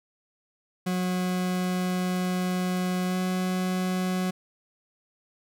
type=tone with pitch glide; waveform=40% pulse; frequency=182.3 to 184.21 Hz; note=F#3 to F#3; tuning=-25 to -7 cents; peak=-24 dBFS; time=0.86-4.31 s; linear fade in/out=10 ms; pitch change=+18 cents; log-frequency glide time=3.07-3.16 s; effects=none